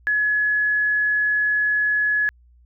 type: tone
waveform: sine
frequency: 1695 Hz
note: G#6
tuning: 35 cents sharp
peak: -17 dBFS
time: 0.07-2.29 s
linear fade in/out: 0 ms
effects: added 60 Hz sine -50 dBFS peak until 2.65 s